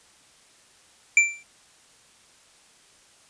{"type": "tone with exponential decay", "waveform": "square", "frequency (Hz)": 2349, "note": "D7", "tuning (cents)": 0, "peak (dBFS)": -11, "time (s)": [1.17, 1.43], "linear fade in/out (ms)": 2, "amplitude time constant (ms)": 55, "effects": ["white hiss -56 dBFS RMS until 3.29 s", "resampled to 22050 Hz"]}